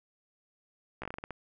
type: slowing click train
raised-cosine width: 0.5 ms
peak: -23 dBFS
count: 9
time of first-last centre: 1.02-1.307 s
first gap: 15 ms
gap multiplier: 1.24
effects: none